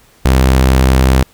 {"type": "tone", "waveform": "sawtooth", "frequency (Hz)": 65.1, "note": "C2", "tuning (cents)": -8, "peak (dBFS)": -3, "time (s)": [0.25, 1.23], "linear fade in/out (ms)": 5, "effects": ["pink hiss -48 dBFS RMS until 1.33 s"]}